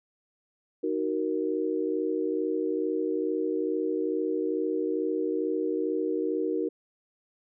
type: chord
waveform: sine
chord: D# minor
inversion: none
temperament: just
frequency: 311.1 / 373.4 / 466.7 Hz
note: D#4 / F#4 / A#4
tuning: 0 / +16 / +2 cents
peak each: -30 dBFS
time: 0.83-6.69 s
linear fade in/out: 10 ms
effects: none